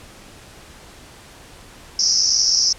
pink band-pass noise, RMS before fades -17 dBFS, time 1.99-2.73 s, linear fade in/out 5 ms, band 5100 to 5800 Hz, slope 96 dB/octave, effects pink hiss -43 dBFS RMS until 2.78 s + low-pass 10000 Hz 12 dB/octave

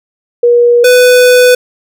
sine / square tone pair in turn, 479 / 497.6 Hz, A#4 / B4, +47 / +13 cents, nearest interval minor second, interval 66 cents, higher second, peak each -3 dBFS, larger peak neither, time 0.43-0.84 / 0.84-1.55 s, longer second, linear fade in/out 5 ms, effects none

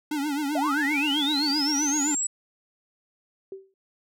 square tone with vibrato, 290.4 Hz, D4, 19 cents flat, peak -26 dBFS, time 0.11-2.15 s, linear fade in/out 5 ms, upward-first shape triangle, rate 7.7 Hz, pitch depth 120 cents each way
sine linear sweep, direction up, 587.3 to 7902 Hz, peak -24 dBFS, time 0.55-2.27 s, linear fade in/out 5 ms
sine tone with exponential decay, 386 Hz, G4, 27 cents flat, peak -31 dBFS, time 3.52-3.74 s, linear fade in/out 2 ms, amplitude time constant 47 ms
effects none

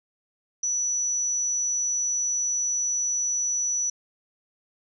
sine tone, 5920 Hz, F#8, in tune, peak -23 dBFS, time 0.63-3.9 s, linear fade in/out 5 ms, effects none

